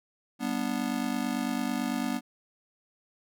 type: chord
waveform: square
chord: G major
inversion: none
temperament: just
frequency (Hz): 196 / 245 / 294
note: G3 / B3 / D4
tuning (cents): 0 / -14 / +2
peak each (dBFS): -36 / -31 / -35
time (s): 0.39-2.21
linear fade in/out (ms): 50
effects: none